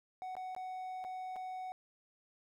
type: tone with dropouts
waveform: triangle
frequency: 744 Hz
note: F#5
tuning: 9 cents sharp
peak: -38 dBFS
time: 0.22-1.72 s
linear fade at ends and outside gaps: 0 ms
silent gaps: 0.353-0.367 / 0.549-0.564 / 1.041-1.048 / 1.359-1.364 s
effects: none

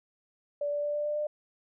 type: tone with pitch steps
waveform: sine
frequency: 580 / 583.7 / 587.4 / 591.2 / 594.9 / 598.7 Hz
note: D5 / D5 / D5 / D5 / D5 / D5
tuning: -22 / -11 / 0 / +11 / +22 / +33 cents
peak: -28 dBFS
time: 0.61-1.27 s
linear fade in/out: 5 ms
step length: 110 ms
effects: none

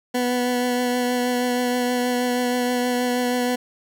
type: tone with vibrato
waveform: 20% pulse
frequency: 246.9 Hz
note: B3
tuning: in tune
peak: -15 dBFS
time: 0.14-3.56 s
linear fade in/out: 10 ms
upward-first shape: triangle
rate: 6.3 Hz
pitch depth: 17 cents each way
effects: none

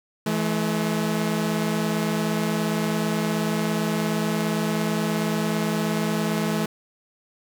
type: tone pair together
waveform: sawtooth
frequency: 164.81 / 214 Hz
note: E3 / A3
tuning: 0 / -48 cents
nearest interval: perfect fourth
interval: 452 cents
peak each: -22 / -20 dBFS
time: 0.26-6.66 s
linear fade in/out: 5 ms
effects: 8-bit

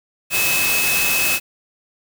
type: tone in noise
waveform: sine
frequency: 2584 Hz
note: E7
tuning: 35 cents flat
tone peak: -19 dBFS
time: 0.3-1.4 s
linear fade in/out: 50 ms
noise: white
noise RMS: -20 dBFS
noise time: 0.3-1.4 s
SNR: -2 dB
effects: none

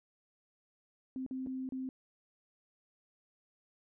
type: tone with dropouts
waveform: sine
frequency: 260.6 Hz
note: C4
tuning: 7 cents flat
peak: -36 dBFS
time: 1.16-1.89 s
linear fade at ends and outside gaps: 1 ms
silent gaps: 1.264-1.31 / 1.463-1.47 / 1.69-1.722 s
effects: none

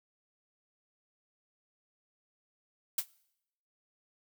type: noise with exponential decay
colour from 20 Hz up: blue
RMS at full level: -24 dBFS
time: 2.98-3.06 s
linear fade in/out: 5 ms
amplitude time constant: 17 ms
effects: noise-tail reverb RT60 0.8 s tail -23 dB re dry

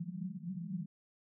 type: band-pass noise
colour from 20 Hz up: pink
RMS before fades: -41 dBFS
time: 0-0.86 s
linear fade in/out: 10 ms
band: 160 to 200 Hz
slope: 96 dB/octave
effects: none

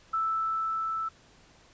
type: tone with level ramp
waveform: sine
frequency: 1318.5 Hz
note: E6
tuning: in tune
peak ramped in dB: -25 to -29 dBFS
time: 0.13-1.09 s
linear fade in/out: 10 ms
effects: pink hiss -58 dBFS RMS until 1.73 s + resampled to 16000 Hz

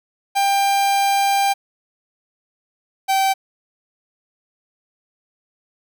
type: tone pair in turn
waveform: 45% pulse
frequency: 794 / 774.5 Hz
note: G5 / G5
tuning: +22 / -21 cents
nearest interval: unison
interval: 43 cents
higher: first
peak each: -15 dBFS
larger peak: neither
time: 0.35-1.54 / 3.08-3.34 s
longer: first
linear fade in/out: 20 ms
effects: none

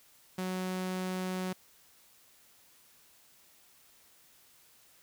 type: tone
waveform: sawtooth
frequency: 185 Hz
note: F#3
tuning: in tune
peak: -29 dBFS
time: 0.38-1.53 s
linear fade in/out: 5 ms
effects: white hiss -62 dBFS RMS until 5.02 s

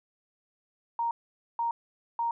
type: tone bursts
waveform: sine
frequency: 932.3 Hz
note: A#5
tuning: in tune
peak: -26 dBFS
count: 3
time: 0.99-2.31 s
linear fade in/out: 2 ms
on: 120 ms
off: 480 ms
effects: none

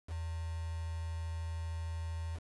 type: tone with quantisation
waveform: sine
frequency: 82.41 Hz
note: E2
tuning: in tune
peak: -36 dBFS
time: 0.07-2.4 s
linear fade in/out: 50 ms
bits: 8
effects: resampled to 24000 Hz

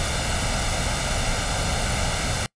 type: noise with comb filter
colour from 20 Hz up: pink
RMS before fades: -24 dBFS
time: 0-2.46 s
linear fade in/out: 0 ms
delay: 1.4 ms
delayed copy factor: +0.6
effects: noise-tail reverb RT60 0.1 s tail -25 dB re dry + resampled to 22050 Hz

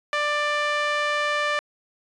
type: tone with band-pass filter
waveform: sawtooth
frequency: 591 Hz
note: D5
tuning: 11 cents sharp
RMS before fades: -24 dBFS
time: 0.13-1.59 s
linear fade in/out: 0 ms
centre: 1800 Hz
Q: 1.2
effects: resampled to 22050 Hz

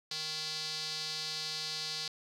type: tone with band-pass filter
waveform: square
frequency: 155.56 Hz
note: D#3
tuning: in tune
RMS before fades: -38 dBFS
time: 0.11-2.08 s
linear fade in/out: 2 ms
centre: 4500 Hz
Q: 4.2
effects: none

